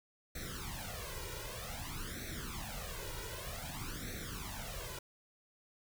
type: noise with flanger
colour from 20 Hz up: pink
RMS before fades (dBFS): -43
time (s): 0.35-4.99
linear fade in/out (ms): 5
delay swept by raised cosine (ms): 0.5 to 2.1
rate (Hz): 0.53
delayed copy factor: +0.95
effects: none